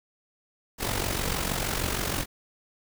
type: noise with amplitude modulation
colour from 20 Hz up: pink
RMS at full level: -26 dBFS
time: 0.78-2.26 s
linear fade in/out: 50 ms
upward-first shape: sine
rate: 46.4 Hz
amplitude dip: 65%
effects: none